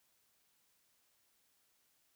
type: silence
effects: white hiss -75 dBFS RMS until 2.15 s